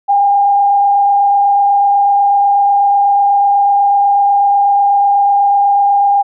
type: tone with frequency modulation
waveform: sine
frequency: 805 Hz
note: G5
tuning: 46 cents sharp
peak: -7 dBFS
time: 0.08-6.23 s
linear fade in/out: 20 ms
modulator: 28.1 Hz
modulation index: 0.41
effects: none